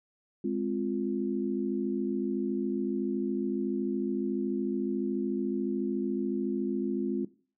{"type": "chord", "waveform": "sine", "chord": "F minor", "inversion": "first", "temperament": "equal", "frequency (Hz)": [207.7, 261.6, 349.2], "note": ["Ab3", "C4", "F4"], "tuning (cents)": [0, 0, 0], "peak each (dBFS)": -32, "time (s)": [0.44, 7.25], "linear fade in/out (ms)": 5, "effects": ["noise-tail reverb RT60 0.4 s tail -18 dB re dry"]}